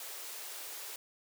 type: high-pass noise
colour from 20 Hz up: white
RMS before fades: -44 dBFS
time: 0-0.96 s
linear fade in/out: 2 ms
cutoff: 340 Hz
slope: 48 dB/octave
effects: none